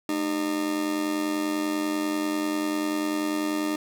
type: tone with amplitude modulation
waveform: 40% pulse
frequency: 304.5 Hz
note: D#4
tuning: 37 cents flat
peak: -21 dBFS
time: 0.09-3.76 s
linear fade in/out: 2 ms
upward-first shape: sine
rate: 90.2 Hz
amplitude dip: 65%
effects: none